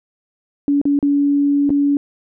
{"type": "tone with dropouts", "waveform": "sine", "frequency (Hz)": 284.8, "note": "C#4", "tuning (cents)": 47, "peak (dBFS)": -12, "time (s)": [0.68, 1.97], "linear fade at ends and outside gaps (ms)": 1, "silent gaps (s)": [[0.815, 0.854], [0.99, 1.027], [1.694, 1.703]], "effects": []}